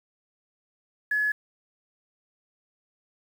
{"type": "tone with quantisation", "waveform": "sine", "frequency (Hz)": 1700, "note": "G#6", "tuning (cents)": 40, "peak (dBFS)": -22, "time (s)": [1.11, 1.32], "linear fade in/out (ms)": 5, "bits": 8, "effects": []}